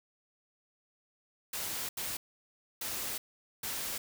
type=noise bursts at uneven times; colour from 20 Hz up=white; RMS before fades=-37 dBFS; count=4; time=1.53-1.89 / 1.97-2.17 / 2.81-3.18 / 3.63-3.98 s; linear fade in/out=5 ms; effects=none